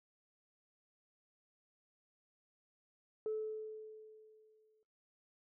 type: tone with exponential decay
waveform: sine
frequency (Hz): 433.9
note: A4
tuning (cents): -24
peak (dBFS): -33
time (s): 3.26-4.83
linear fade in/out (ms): 1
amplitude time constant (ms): 340
effects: noise-tail reverb RT60 0.4 s tail -24 dB re dry + tanh soft clip ceiling -31 dBFS